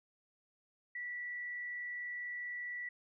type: tone with frequency modulation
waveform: sine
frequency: 1955 Hz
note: B6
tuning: 18 cents flat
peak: -39 dBFS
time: 0.95-2.89 s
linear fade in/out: 5 ms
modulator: 75.7 Hz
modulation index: 0.34
effects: none